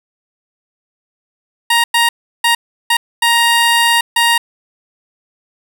15% pulse tone bursts at uneven times, 936 Hz, A#5, 7 cents sharp, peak -3 dBFS, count 6, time 1.7-1.84 / 1.94-2.09 / 2.44-2.55 / 2.9-2.97 / 3.22-4.01 / 4.16-4.38 s, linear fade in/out 5 ms, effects none

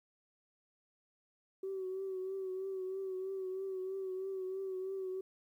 sine tone with vibrato, 379.6 Hz, F#4, 44 cents sharp, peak -36 dBFS, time 1.63-5.21 s, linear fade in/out 5 ms, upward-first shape triangle, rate 3.1 Hz, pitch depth 45 cents each way, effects tanh soft clip ceiling -32 dBFS + 12-bit

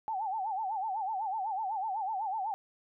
sine tone with vibrato, 820 Hz, G#5, 22 cents flat, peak -31 dBFS, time 0.08-2.54 s, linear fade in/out 0 ms, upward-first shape sine, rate 8 Hz, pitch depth 170 cents each way, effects none

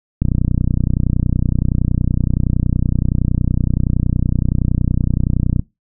click train, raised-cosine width 5 ms, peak -3 dBFS, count 166, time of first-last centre 0.22-5.595 s, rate 30.7 Hz, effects noise-tail reverb RT60 0.2 s tail -21 dB re dry

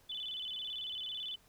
sine tone with vibrato, 3246 Hz, G#7, 40 cents flat, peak -38 dBFS, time 0.09-1.36 s, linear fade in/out 10 ms, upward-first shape square, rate 18 Hz, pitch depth 120 cents each way, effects pink hiss -66 dBFS RMS until 1.48 s

